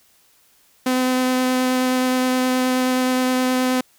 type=tone with vibrato; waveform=sawtooth; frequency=255.1 Hz; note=C4; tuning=44 cents flat; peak=-13 dBFS; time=0.86-3.81 s; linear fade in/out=5 ms; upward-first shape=sine; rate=9.5 Hz; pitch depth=8 cents each way; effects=white hiss -57 dBFS RMS until 3.98 s